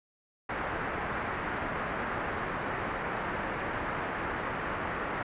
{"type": "low-pass noise", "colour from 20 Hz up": "white", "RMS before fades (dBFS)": -34, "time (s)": [0.49, 5.23], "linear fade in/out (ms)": 5, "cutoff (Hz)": 1800, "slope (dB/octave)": 24, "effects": ["resampled to 8000 Hz"]}